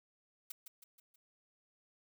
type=noise with echo; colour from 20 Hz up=blue; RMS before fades=-44 dBFS; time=0.5-0.52 s; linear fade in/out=5 ms; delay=160 ms; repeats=4; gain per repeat=-6 dB; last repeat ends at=1.16 s; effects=none